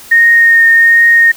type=tone with vibrato; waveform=sine; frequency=1848 Hz; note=A#6; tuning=16 cents flat; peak=-3 dBFS; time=0.11-1.32 s; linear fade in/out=10 ms; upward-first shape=triangle; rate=1.3 Hz; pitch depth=14 cents each way; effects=white hiss -34 dBFS RMS until 1.36 s